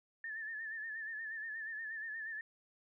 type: tone with vibrato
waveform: sine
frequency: 1770 Hz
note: A6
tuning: 10 cents sharp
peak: -40 dBFS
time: 0.24-2.41 s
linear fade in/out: 2 ms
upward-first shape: sine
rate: 8.4 Hz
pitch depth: 66 cents each way
effects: none